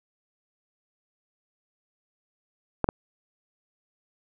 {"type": "clicks", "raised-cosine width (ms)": 1, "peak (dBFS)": -8, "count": 2, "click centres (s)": [2.843, 2.889], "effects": []}